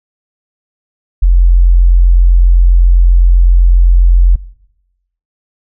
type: tone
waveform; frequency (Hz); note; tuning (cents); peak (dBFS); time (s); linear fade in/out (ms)
sine; 43.85; F1; +8; -3; 1.22-4.36; 10
effects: noise-tail reverb RT60 0.9 s tail -20 dB re dry